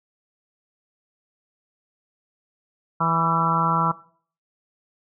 harmonic tone with a mistuned harmonic, 164.81 Hz, E3, in tune, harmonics 1 / 2 / 3 / 4 / 5 / 6 / 7 / 8, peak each -25 / -36 / -35 / -32 / -30 / -24 / -25 / -24 dBFS, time 3-3.92 s, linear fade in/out 10 ms, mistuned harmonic 8, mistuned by +29 cents, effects noise-tail reverb RT60 0.5 s tail -19 dB re dry

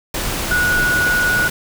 sine tone in noise, 1462 Hz, F#6, 21 cents flat, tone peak -14 dBFS, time 0.51-1.48 s, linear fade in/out 5 ms, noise pink, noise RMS -22 dBFS, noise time 0.14-1.5 s, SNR +5 dB, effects none

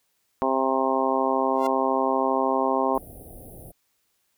harmonic tone, 132.7 Hz, C3, 25 cents sharp, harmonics 2 / 3 / 4 / 5 / 6 / 7 / 8, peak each -28 / -28 / -28 / -28 / -28 / -28 / -28 dBFS, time 0.42-2.98 s, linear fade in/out 0 ms
sawtooth tone with exponential growth, 692 Hz, F5, 16 cents flat, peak -26 dBFS, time 1.52-1.67 s, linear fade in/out 5 ms, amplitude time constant 31 ms
pink band-stop noise, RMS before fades -43 dBFS, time 2.94-3.72 s, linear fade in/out 10 ms, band 770 to 9300 Hz, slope 96 dB/octave
effects white hiss -71 dBFS RMS until 4.37 s

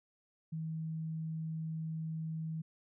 sine tone, 160 Hz, D#3, 49 cents sharp, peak -36 dBFS, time 0.52-2.62 s, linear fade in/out 10 ms, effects none

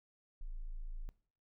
sine tone, 27.5 Hz, A0, in tune, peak -40 dBFS, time 0.41-1.09 s, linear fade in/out 0 ms, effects noise-tail reverb RT60 0.5 s tail -20 dB re dry

